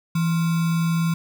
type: tone with sample-and-hold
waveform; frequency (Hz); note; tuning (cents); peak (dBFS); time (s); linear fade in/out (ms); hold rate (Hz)
sine; 166.2; E3; +15; -18; 0.15-1.14; 5; 1225
effects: none